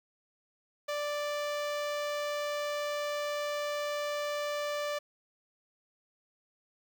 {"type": "tone with notch filter", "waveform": "sawtooth", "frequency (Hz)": 587.3, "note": "D5", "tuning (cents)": 0, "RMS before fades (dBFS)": -34, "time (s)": [0.88, 4.99], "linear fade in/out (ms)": 10, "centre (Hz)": 11000, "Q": 0.74, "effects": ["10-bit"]}